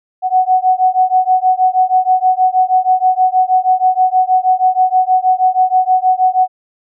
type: beating tone pair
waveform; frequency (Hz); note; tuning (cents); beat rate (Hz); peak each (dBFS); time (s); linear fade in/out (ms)
sine; 740 / 746.3; F#5 / F#5; 0 / +15; 6.3; -12; 0.22-6.48; 50
effects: none